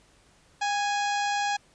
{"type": "harmonic tone with a mistuned harmonic", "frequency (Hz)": 830.6, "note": "G#5", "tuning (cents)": 0, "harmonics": [1, 2, 3, 4, 5, 6, 7, 8, 9], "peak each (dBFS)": [-26, -32, -36, -38, -40, -42, -43, -44, -45], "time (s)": [0.61, 1.57], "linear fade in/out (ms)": 10, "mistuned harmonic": 1, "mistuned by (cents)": -39, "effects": ["pink hiss -60 dBFS RMS until 1.74 s", "resampled to 22050 Hz"]}